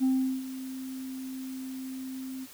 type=tone with ADSR envelope; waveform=sine; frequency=261.6 Hz; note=C4; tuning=in tune; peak=-19 dBFS; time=0-2.47 s; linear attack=34 ms; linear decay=390 ms; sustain=-16 dB; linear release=39 ms; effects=tanh soft clip ceiling -20 dBFS + white hiss -50 dBFS RMS until 2.53 s